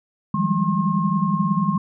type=tone cluster; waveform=sine; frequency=160.2 / 178 / 195 / 206.1 / 1072 Hz; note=E3 / F3 / G3 / G#3 / C6; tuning=-49 / +33 / -9 / -13 / +42 cents; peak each=-24 dBFS; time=0.34-1.78 s; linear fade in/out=5 ms; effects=none